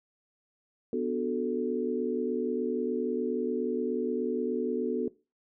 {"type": "chord", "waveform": "sine", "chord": "B minor seventh", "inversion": "none", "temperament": "equal", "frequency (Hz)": [246.9, 293.7, 370, 440], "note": ["B3", "D4", "F#4", "A4"], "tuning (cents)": [0, 0, 0, 0], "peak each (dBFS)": [-32, -37, -32, -31], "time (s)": [0.93, 5.08], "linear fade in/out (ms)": 2, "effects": ["noise-tail reverb RT60 0.3 s tail -20 dB re dry"]}